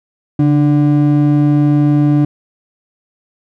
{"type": "ring-modulated tone", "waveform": "triangle", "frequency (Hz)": 220, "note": "A3", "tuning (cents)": 0, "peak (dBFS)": -3, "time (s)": [0.39, 2.25], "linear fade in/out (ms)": 5, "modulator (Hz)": 76.4, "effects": []}